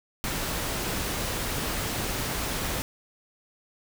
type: noise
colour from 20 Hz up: pink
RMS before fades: -30 dBFS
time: 0.24-2.82 s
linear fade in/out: 0 ms
effects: none